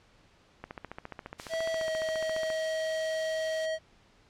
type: click train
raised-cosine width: 0.5 ms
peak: -24 dBFS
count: 28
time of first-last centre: 0.64-2.502 s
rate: 14.5 Hz
type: noise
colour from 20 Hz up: blue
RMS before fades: -39 dBFS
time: 1.38-3.67 s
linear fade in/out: 20 ms
type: tone with pitch glide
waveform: square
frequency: 652 to 637.1 Hz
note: E5 to D#5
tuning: -19 to +41 cents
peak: -30 dBFS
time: 1.49-3.79 s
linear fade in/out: 50 ms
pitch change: -40 cents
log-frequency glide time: 1.71-1.88 s
effects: pink hiss -62 dBFS RMS until 4.29 s + low-pass 5000 Hz 12 dB/octave